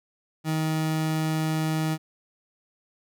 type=tone; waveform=30% pulse; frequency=157.6 Hz; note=D#3; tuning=23 cents sharp; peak=-21 dBFS; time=0.44-1.98 s; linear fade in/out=50 ms; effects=none

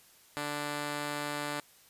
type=tone pair together; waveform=5% pulse; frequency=146.85 / 293.7 Hz; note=D3 / D4; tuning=0 / 0 cents; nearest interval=octave; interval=1200 cents; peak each=-26 / -28 dBFS; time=0.37-1.6 s; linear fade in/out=0 ms; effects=white hiss -60 dBFS RMS until 1.89 s + resampled to 32000 Hz

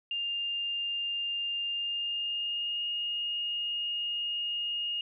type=tone with pitch glide; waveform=sine; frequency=2804 to 2851 Hz; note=F7 to F7; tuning=+6 to +35 cents; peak=-30 dBFS; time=0.11-5.01 s; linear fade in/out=2 ms; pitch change=+29 cents; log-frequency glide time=1.7-2.87 s; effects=none

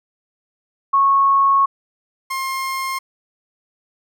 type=tone pair in turn; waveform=sine / 30% pulse; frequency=1100 / 1063.8 Hz; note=C#6 / C6; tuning=-14 / +28 cents; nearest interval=minor second; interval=58 cents; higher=first; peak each=-11 / -19 dBFS; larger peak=first; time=0.93-1.66 / 2.3-2.99 s; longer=first; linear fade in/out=10 ms; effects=none

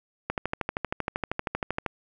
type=click train; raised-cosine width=0.5 ms; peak=-12 dBFS; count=21; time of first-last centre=0.3-1.863 s; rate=12.8 Hz; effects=none

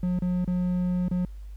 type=tone with dropouts; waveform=triangle; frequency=180 Hz; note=F#3; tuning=47 cents flat; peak=-21 dBFS; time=0.03-1.25 s; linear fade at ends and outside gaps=2 ms; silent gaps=0.19-0.221 / 0.446-0.476 / 1.083-1.112 s; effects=added 50 Hz sine -37 dBFS peak until 1.56 s + pink hiss -64 dBFS RMS until 1.56 s

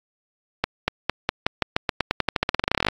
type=accelerating click train; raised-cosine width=0.3 ms; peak=-3 dBFS; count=27; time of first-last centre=0.64-2.885 s; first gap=240 ms; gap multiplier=0.9; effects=AAC 48 kbps

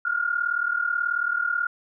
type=tone pair together; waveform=sine; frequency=1396.9 / 1435.3 Hz; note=F6 / F6; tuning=0 / +47 cents; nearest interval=unison; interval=47 cents; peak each=-25 dBFS; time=0.05-1.67 s; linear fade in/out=5 ms; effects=none

